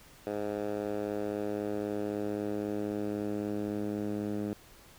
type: tone with band-pass filter sweep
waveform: 10% pulse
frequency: 103.83 Hz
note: G#2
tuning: in tune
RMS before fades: -34 dBFS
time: 0.27-4.53 s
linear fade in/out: 0 ms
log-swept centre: 510 to 250 Hz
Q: 1.2
effects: pink hiss -56 dBFS RMS until 4.98 s